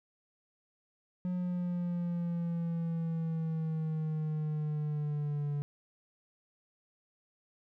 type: exponential sweep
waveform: triangle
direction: down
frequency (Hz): 180.9 to 144.4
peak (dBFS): -29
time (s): 1.25-5.62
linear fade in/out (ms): 0
effects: none